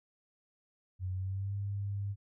sine tone with pitch glide, 92.5 to 100.29 Hz, F#2 to G2, 0 to +40 cents, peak -33 dBFS, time 0.99-2.16 s, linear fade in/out 50 ms, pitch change +140 cents, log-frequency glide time 1.12-1.55 s, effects none

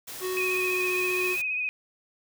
white noise, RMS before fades -39 dBFS, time 0.07-1.42 s, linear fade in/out 10 ms
square tone with pitch glide, 370 to 365.5 Hz, F#4 to F#4, 0 to -21 cents, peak -29 dBFS, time 0.2-1.37 s, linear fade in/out 50 ms, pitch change -21 cents, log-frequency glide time 0.46-0.9 s
sine tone with vibrato, 2509 Hz, D#7, 14 cents sharp, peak -26 dBFS, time 0.37-1.69 s, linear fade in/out 0 ms, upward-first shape sine, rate 15 Hz, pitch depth 35 cents each way
effects none

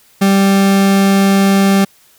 40% pulse tone, 196 Hz, G3, in tune, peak -7 dBFS, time 0.21-1.85 s, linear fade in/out 10 ms, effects white hiss -49 dBFS RMS until 2.18 s

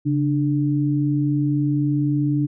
sine tone pair together, 139.7 / 296 Hz, C#3 / D4, +14 / +14 cents, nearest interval octave + minor second, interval 1300 cents, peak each -20 dBFS, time 0.05-2.47 s, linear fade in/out 20 ms, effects none

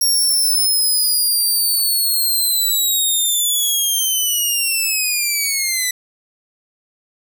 10% pulse linear sweep, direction down, 5588 to 1975.5 Hz, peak -8 dBFS, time 0.01-5.91 s, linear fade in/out 5 ms, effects none

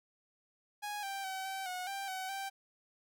sawtooth tone with pitch steps, 829 / 785 / 762 / 771 / 730 / 787 / 754 / 782 Hz, G#5 / G5 / G5 / G5 / F#5 / G5 / F#5 / G5, -3 / +2 / -49 / -29 / -24 / +7 / +32 / -4 cents, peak -34 dBFS, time 0.82-2.5 s, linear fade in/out 20 ms, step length 210 ms, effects none

